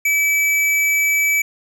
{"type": "tone", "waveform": "square", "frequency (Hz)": 2300, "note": "D7", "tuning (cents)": -37, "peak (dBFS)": -15, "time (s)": [0.05, 1.42], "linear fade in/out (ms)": 5, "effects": []}